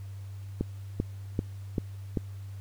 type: click train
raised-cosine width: 3 ms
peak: -14 dBFS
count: 5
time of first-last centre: 0.61-2.172 s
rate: 2.56 Hz
effects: added 98 Hz sine -38 dBFS peak until 2.6 s + pink hiss -59 dBFS RMS until 2.6 s